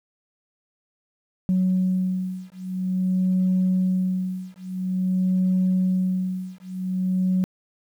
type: beating tone pair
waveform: sine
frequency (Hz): 185 / 185.49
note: F#3 / F#3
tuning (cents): 0 / +5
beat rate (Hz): 0.49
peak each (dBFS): -22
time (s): 1.49-7.44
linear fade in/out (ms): 0
effects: tanh soft clip ceiling -14 dBFS + 9-bit